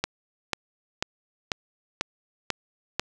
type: click train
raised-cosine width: 0.2 ms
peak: -7 dBFS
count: 7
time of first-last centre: 0.04-2.996 s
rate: 2.03 Hz
effects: none